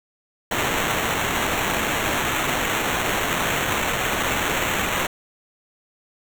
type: noise with sample-and-hold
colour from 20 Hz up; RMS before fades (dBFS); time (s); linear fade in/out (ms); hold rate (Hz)
white; -23; 0.51-5.07; 5; 4900
effects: none

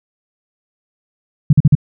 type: tone bursts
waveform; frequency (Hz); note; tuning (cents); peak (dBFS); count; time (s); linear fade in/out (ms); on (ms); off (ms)
sine; 146.83; D3; 0; -3; 4; 1.5-1.752; 5; 30; 44
effects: none

